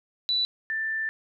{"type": "tone pair in turn", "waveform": "sine", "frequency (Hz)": [3963, 1773], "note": ["B7", "A6"], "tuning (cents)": [5, 13], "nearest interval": "octave + major second", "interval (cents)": 1392, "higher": "first", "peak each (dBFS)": [-22, -26], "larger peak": "first", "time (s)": [[0.29, 0.45], [0.7, 1.09]], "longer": "second", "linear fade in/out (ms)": 0, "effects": []}